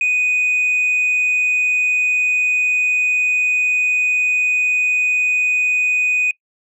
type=tone; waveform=sine; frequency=2489 Hz; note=D#7; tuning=in tune; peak=-12 dBFS; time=0.01-6.31 s; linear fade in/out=2 ms; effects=noise-tail reverb RT60 0.1 s tail -24 dB re dry + tanh soft clip ceiling -12 dBFS